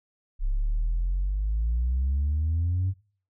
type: exponential sweep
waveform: sine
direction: up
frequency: 32.7 to 96.7 Hz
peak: -21 dBFS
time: 0.39-2.94 s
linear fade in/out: 50 ms
effects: noise-tail reverb RT60 0.4 s tail -19 dB re dry + tanh soft clip ceiling -20 dBFS